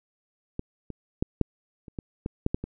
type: clicks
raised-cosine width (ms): 3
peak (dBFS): -17 / -23 / -11 / -8 / -30 / -20 / -16 / -10 / -12 / -20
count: 10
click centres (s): 0.594 / 0.903 / 1.225 / 1.413 / 1.882 / 1.988 / 2.261 / 2.464 / 2.545 / 2.64
effects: none